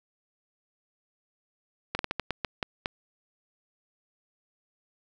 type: slowing click train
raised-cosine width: 0.3 ms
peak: -12 dBFS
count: 9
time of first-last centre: 1.95-2.859 s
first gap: 41 ms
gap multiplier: 1.28
effects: none